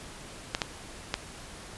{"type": "clicks", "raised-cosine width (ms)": 0.2, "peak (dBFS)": -9, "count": 3, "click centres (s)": [0.549, 0.618, 1.141], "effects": ["pink hiss -45 dBFS RMS until 1.77 s", "resampled to 24000 Hz"]}